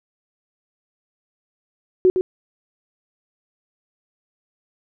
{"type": "tone with echo", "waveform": "sine", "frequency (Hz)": 370, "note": "F#4", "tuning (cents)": 0, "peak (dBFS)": -10, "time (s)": [2.05, 2.1], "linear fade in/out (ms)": 0, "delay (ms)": 110, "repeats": 1, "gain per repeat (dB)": -6, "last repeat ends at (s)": 2.21, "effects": []}